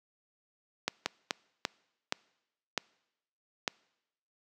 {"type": "slowing click train", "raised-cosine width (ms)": 0.2, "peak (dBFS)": -11, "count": 7, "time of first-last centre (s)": [0.88, 3.678], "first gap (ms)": 180, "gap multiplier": 1.38, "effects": ["noise-tail reverb RT60 0.9 s tail -25 dB re dry", "high-pass 200 Hz 12 dB/octave"]}